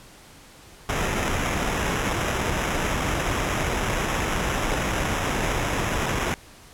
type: noise with sample-and-hold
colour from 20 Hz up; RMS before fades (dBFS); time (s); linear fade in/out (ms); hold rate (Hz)
pink; -25; 0.89-6.34; 0; 4410
effects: pink hiss -48 dBFS RMS until 6.73 s + low-pass 12000 Hz 12 dB/octave